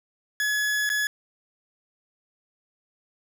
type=tone with dropouts; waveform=40% pulse; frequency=1696 Hz; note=G#6; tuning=36 cents sharp; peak=-22 dBFS; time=0.4-1.07 s; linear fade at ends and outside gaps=1 ms; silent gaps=0.892-0.9 s; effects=none